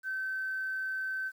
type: tone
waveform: sine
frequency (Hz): 1538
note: G6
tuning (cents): -33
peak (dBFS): -31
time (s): 0.03-1.32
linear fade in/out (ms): 50
effects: tanh soft clip ceiling -27 dBFS + 10-bit